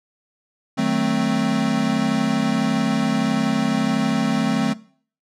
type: chord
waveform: square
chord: D# diminished seventh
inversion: none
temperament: equal with one note detuned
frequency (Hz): 155.56 / 188.12 / 220 / 261.6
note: D#3 / F#3 / A3 / C4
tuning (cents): 0 / +29 / 0 / 0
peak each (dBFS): -28 / -26 / -23 / -23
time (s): 0.77-4.74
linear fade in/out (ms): 20
effects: noise-tail reverb RT60 0.5 s tail -20 dB re dry + low-pass 7000 Hz 12 dB/octave